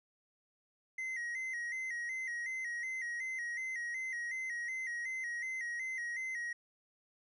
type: tone with vibrato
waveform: triangle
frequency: 1975.5 Hz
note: B6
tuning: in tune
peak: -35 dBFS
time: 0.98-6.53 s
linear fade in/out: 5 ms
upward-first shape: square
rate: 2.7 Hz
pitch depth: 73 cents each way
effects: resampled to 24000 Hz